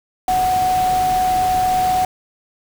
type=tone in noise; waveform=sine; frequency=740 Hz; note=F#5; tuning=in tune; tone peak=-14 dBFS; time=0.28-2.05 s; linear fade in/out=2 ms; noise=pink; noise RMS=-28 dBFS; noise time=0.28-2.05 s; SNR=+11 dB; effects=none